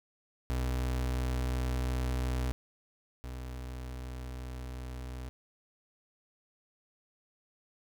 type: tone pair in turn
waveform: 35% pulse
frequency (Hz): 62.8 / 62.8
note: B1 / B1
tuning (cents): +30 / +30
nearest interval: unison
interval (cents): 0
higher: neither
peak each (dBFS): -28 / -37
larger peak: first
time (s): 0.5-2.52 / 3.24-5.29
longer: second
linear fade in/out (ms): 0
effects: none